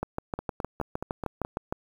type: two click trains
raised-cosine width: 1 ms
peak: -18 / -15 dBFS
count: 6 / 12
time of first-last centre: 0.39-1.449 / 0.03-1.725 s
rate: 4.72 / 6.49 Hz
effects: 8-bit